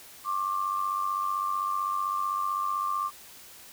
sine tone pair together, 1079.3 / 1175 Hz, C#6 / D6, -47 / +1 cents, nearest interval minor second, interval 148 cents, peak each -31 / -28 dBFS, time 0.24-3.11 s, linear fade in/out 50 ms, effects white hiss -49 dBFS RMS until 3.72 s

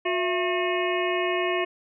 harmonic tone with a mistuned harmonic, 361.2 Hz, F#4, 42 cents flat, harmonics 1 / 2 / 3 / 5 / 6 / 7 / 8, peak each -26 / -29 / -31 / -33 / -34 / -34 / -35 dBFS, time 0.05-1.65 s, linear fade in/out 10 ms, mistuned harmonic 2, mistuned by -130 cents, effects none

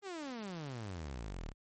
sawtooth exponential sweep, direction down, 415.3 to 33.38 Hz, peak -37 dBFS, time 0.02-1.54 s, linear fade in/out 50 ms, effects MP3 32 kbps

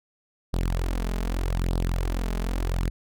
sawtooth tone with flanger, 43.65 Hz, F1, in tune, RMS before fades -26 dBFS, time 0.53-2.9 s, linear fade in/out 10 ms, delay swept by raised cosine 0.21 to 4.81 ms, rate 0.82 Hz, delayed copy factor +0.7, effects none

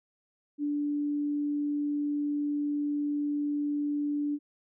sine tone, 291.9 Hz, D4, 10 cents flat, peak -27 dBFS, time 0.58-4.39 s, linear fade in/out 50 ms, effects none

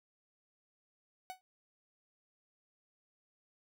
45% pulse tone with exponential decay, 746 Hz, F#5, 14 cents sharp, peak -38 dBFS, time 1.3-1.41 s, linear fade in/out 0 ms, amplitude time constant 23 ms, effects none

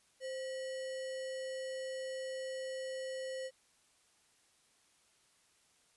sine tone with sample-and-hold, 523.3 Hz, C5, in tune, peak -38 dBFS, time 0.2-3.51 s, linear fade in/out 50 ms, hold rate 2450 Hz, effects white hiss -70 dBFS RMS until 5.96 s + resampled to 24000 Hz

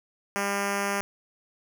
5% pulse tone with notch filter, 200 Hz, G3, 35 cents sharp, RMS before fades -28 dBFS, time 0.36-1.01 s, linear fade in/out 0 ms, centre 3700 Hz, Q 1.7, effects none

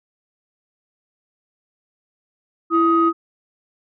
sine tone pair together, 332.4 / 1255 Hz, E4 / D#6, +15 / +15 cents, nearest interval octave + major seventh, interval 2300 cents, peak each -15 dBFS, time 2.7-3.13 s, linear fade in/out 50 ms, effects tanh soft clip ceiling -5 dBFS

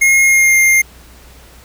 square tone with pitch glide, 2149 to 2115 Hz, C7 to C7, +46 to +18 cents, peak -8 dBFS, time 0.01-0.82 s, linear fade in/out 10 ms, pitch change -28 cents, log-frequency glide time 0.23-0.56 s, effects added 60 Hz sine -41 dBFS peak until 1.64 s + pink hiss -43 dBFS RMS until 1.64 s

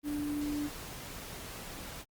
sine tone in noise, 293.7 Hz, D4, in tune, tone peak -32 dBFS, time 0.03-0.7 s, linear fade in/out 50 ms, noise pink, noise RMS -44 dBFS, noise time 0.03-2.05 s, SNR +9 dB, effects Opus 32 kbps

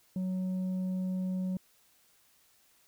sine tone with tanh clipping, 185.5 Hz, F#3, 5 cents sharp, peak -31 dBFS, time 0.16-1.57 s, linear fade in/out 2 ms, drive 4 dB, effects white hiss -66 dBFS RMS until 2.87 s

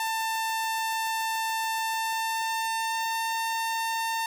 sawtooth tone with pitch glide, 893 to 904.9 Hz, A5 to A5, +25 to +48 cents, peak -23 dBFS, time 0-4.26 s, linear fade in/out 2 ms, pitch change +23 cents, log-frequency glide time 1.8-3.38 s, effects none

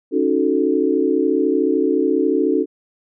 sine chord, D# half-diminished seventh, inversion third, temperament equal, 277.2 / 311.1 / 370 / 440 Hz, C#4 / D#4 / F#4 / A4, 0 / 0 / 0 / 0 cents, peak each -20 dBFS, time 0.11-2.66 s, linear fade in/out 50 ms, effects none

